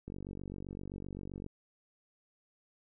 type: click train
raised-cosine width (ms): 3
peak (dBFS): -30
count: 67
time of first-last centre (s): 0.08-1.464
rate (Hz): 47.7
effects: none